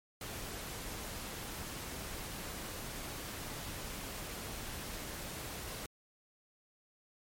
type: noise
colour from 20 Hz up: pink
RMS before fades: -43 dBFS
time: 0.21-5.86 s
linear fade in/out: 2 ms
effects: MP3 64 kbps